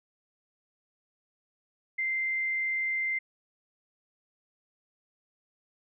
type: tone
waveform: sine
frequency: 2086 Hz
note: C7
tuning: 6 cents flat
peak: -27 dBFS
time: 1.98-3.19 s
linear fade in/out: 10 ms
effects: none